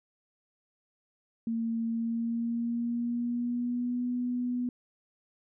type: tone with pitch glide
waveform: sine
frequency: 228.4 to 246.2 Hz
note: A#3 to B3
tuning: -35 to -5 cents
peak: -28 dBFS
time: 1.47-4.69 s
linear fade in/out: 2 ms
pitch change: +130 cents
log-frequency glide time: 1.87-4.07 s
effects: none